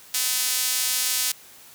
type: tone with high-pass filter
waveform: sawtooth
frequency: 253.8 Hz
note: B3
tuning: 47 cents sharp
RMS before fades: -24 dBFS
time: 0.14-1.32 s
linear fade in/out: 5 ms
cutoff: 5100 Hz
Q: 0.57
effects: white hiss -48 dBFS RMS until 1.74 s + high-pass 60 Hz 12 dB/octave